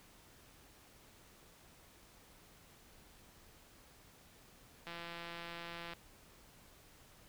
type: click train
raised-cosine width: 0.3 ms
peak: -30 dBFS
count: 182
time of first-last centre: 4.87-5.935 s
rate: 170 Hz
effects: pink hiss -62 dBFS RMS until 7.28 s